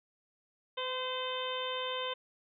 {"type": "harmonic tone with a mistuned harmonic", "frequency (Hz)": 514, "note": "C5", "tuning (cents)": -31, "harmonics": [1, 2, 3, 4, 5, 6, 7], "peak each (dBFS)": [-38, -39, -46, -47, -46, -40, -42], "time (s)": [0.77, 2.14], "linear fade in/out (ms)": 10, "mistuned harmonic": 1, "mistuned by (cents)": -17, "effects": []}